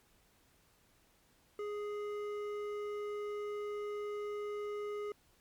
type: tone with hard clipping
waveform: triangle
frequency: 415.3 Hz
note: G#4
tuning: in tune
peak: -39 dBFS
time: 1.59-5.12 s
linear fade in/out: 2 ms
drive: 14 dB
effects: pink hiss -69 dBFS RMS until 5.4 s + MP3 96 kbps